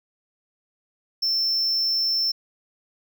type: tone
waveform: triangle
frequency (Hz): 5350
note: E8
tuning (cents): +25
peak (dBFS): -19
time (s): 1.22-2.32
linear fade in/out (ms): 10
effects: none